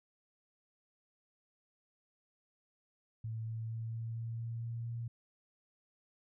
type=tone with pitch steps; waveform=sine; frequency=111.9 / 112.61 / 113.33 / 114.05 / 114.78 / 115.51 / 116.25 / 116.99 Hz; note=A2 / A2 / A#2 / A#2 / A#2 / A#2 / A#2 / A#2; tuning=+30 / +41 / -48 / -37 / -26 / -15 / -4 / +7 cents; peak=-37 dBFS; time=3.24-5.08 s; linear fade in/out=5 ms; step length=230 ms; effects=none